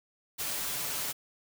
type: noise with comb filter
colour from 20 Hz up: white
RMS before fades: -34 dBFS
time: 0.38-1.13 s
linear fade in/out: 20 ms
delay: 6.9 ms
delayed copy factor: +0.6
effects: none